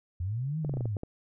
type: linear two-way sweep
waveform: sine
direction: up then down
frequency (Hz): 82.41 to 161.3 to 95.4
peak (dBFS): -29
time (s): 0.2-0.97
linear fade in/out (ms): 5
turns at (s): 0.59
type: clicks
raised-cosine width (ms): 2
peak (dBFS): -23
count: 8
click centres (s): 0.648 / 0.695 / 0.739 / 0.771 / 0.808 / 0.856 / 0.968 / 1.034
effects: none